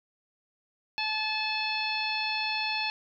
harmonic tone with a mistuned harmonic, 865 Hz, A5, 30 cents flat, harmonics 1 / 2 / 3 / 4 / 5 / 6, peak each -34 / -39 / -31 / -38 / -34 / -43 dBFS, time 0.98-2.9 s, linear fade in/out 0 ms, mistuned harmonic 6, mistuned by +30 cents, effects none

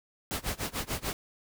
pink noise with tremolo, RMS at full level -31 dBFS, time 0.31-1.13 s, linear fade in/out 0 ms, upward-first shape sine, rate 6.8 Hz, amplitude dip 95%, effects none

